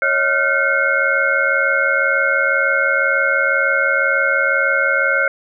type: tone cluster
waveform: sine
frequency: 551 / 633 / 1400 / 1526 / 2164 Hz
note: C#5 / D#5 / F6 / G6 / C#7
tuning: -11 / +30 / +4 / -47 / -42 cents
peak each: -21 / -26 / -18 / -18 / -20 dBFS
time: 0.02-5.28 s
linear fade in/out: 2 ms
effects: none